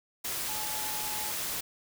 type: tone in noise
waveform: sine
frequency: 855 Hz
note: A5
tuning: 50 cents flat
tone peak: -40 dBFS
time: 0.48-1.31 s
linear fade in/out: 10 ms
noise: white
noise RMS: -34 dBFS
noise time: 0.24-1.61 s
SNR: -9 dB
effects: none